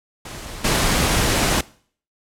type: noise with level steps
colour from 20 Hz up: pink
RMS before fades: -34 / -18 dBFS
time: 0.25-1.61 s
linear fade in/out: 5 ms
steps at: 0.64 s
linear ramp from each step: 10 ms
effects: noise-tail reverb RT60 0.5 s tail -21 dB re dry + low-pass 11000 Hz 12 dB/octave